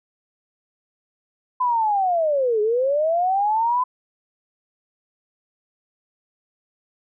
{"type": "linear two-way sweep", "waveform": "sine", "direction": "down then up", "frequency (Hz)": [1019, 413.1, 1018], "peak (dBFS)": -17, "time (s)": [1.6, 3.84], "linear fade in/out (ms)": 10, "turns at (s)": 2.61, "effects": []}